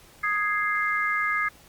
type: chord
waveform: sine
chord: Ab major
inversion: second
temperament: equal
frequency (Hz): 1244.5 / 1661.2 / 2093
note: Eb6 / Ab6 / C7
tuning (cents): 0 / 0 / 0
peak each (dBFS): -27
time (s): 0.23-1.49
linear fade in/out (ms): 10
effects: pink hiss -53 dBFS RMS until 1.68 s + Opus 48 kbps